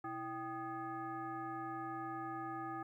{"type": "tone with frequency modulation", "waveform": "sine", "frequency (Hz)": 784, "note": "G5", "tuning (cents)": 0, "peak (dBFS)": -40, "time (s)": [0.04, 2.83], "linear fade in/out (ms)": 5, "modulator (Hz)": 455, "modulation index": 1.4, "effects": ["13-bit"]}